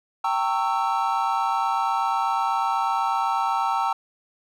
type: chord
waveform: triangle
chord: G diminished seventh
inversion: none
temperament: equal with one note detuned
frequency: 784 / 912.1 / 1108.7 / 1318.5 Hz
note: G5 / Bb5 / Db6 / Fb6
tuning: 0 / -38 / 0 / 0 cents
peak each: -24 / -23 / -28 / -25 dBFS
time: 0.24-3.93 s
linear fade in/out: 5 ms
effects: none